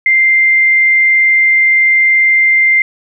sine tone, 2093 Hz, C7, in tune, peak -6 dBFS, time 0.06-2.82 s, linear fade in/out 2 ms, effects none

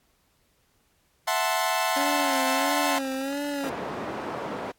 sawtooth chord, F# half-diminished seventh, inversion third, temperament equal, 659.3 / 740 / 880 / 1046.5 Hz, E5 / F#5 / A5 / C6, 0 / 0 / 0 / 0 cents, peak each -25 dBFS, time 1.27-2.99 s, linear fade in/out 10 ms
25% pulse tone with vibrato, 276.5 Hz, C#4, 4 cents flat, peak -24 dBFS, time 1.96-3.7 s, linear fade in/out 10 ms, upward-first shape sine, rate 1.5 Hz, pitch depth 77 cents each way
white band-pass noise, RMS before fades -33 dBFS, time 3.63-4.72 s, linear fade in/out 10 ms, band 170 to 840 Hz, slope 12 dB/octave
effects pink hiss -67 dBFS RMS until 4.78 s + AAC 64 kbps

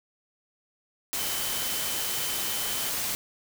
sine tone in noise, 3057 Hz, G7, 44 cents flat, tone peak -38 dBFS, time 1.19-2.89 s, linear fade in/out 0 ms, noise white, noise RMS -30 dBFS, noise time 1.13-3.15 s, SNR -11 dB, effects none

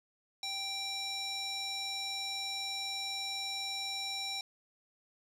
square tone with band-pass filter, 784 Hz, G5, in tune, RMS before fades -38 dBFS, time 0.43-4.41 s, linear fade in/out 2 ms, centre 4600 Hz, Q 2.6, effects 11-bit

